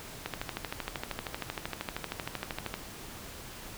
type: click train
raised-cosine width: 0.3 ms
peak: -17 dBFS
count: 33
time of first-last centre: 0.26-2.741 s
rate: 12.9 Hz
effects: pink hiss -45 dBFS RMS until 3.77 s